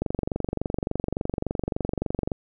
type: click train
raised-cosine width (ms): 2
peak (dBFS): -12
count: 55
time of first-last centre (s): 0.02-2.318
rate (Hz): 23.5
effects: none